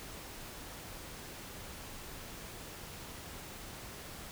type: silence
effects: pink hiss -47 dBFS RMS until 4.31 s